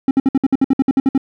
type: tone bursts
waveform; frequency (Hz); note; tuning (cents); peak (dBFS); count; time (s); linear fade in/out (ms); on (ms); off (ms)
triangle; 268.3; C4; +44; -7; 13; 0.08-1.178; 2; 30; 59
effects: none